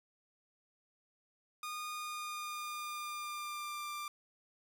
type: tone with pitch glide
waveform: sawtooth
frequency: 1225 to 1186 Hz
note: D#6 to D6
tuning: -27 to +17 cents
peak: -36 dBFS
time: 1.63-4.08 s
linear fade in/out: 2 ms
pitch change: -56 cents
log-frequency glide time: 1.91-3.91 s
effects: none